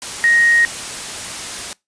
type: tone in noise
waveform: sine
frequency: 1873 Hz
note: A#6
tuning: 8 cents sharp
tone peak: -10 dBFS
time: 0.24-0.65 s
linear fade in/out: 0 ms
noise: white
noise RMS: -27 dBFS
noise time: 0.02-1.73 s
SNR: +14 dB
effects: noise-tail reverb RT60 0.2 s tail -23 dB re dry + resampled to 22050 Hz